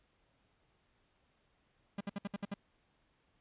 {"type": "tone bursts", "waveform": "45% pulse", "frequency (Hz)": 200.9, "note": "G3", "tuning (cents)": 43, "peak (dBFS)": -36, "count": 7, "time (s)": [1.98, 2.541], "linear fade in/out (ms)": 5, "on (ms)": 27, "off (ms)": 62, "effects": ["pink hiss -74 dBFS RMS until 3.4 s", "resampled to 8000 Hz"]}